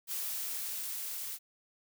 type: noise with level ramp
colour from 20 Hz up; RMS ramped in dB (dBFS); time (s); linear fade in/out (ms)
blue; -36 to -40; 0.07-1.39; 50
effects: none